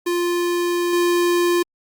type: tone with level steps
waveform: square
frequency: 349.2 Hz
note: F4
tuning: in tune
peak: -19 / -16 dBFS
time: 0.06-1.63 s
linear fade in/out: 10 ms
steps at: 0.93 s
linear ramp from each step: 2 ms
effects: Opus 48 kbps